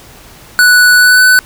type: tone with pitch glide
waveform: square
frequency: 1480 to 1499.8 Hz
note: F#6 to F#6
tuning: 0 to +23 cents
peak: -4 dBFS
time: 0.59-1.39 s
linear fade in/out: 0 ms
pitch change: +23 cents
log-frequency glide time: 0.96-1.22 s
effects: pink hiss -37 dBFS RMS until 1.45 s